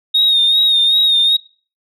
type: tone with vibrato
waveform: sine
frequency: 3715 Hz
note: A#7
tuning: 7 cents flat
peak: -8 dBFS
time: 0.14-1.37 s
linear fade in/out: 10 ms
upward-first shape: sine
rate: 2.6 Hz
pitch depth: 47 cents each way
effects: noise-tail reverb RT60 0.4 s tail -23 dB re dry + tanh soft clip ceiling -6 dBFS